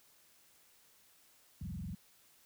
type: tone with frequency modulation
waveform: sine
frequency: 130.81 Hz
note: C3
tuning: in tune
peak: -39 dBFS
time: 1.61-1.95 s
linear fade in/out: 5 ms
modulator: 21.3 Hz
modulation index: 3.3
effects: white hiss -66 dBFS RMS until 2.45 s